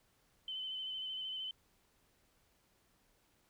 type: tone with vibrato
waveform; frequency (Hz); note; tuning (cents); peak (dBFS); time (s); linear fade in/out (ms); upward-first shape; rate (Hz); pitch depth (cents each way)
sine; 3052; G7; -47; -39; 0.48-1.51; 2; square; 13; 18
effects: pink hiss -73 dBFS RMS until 3.49 s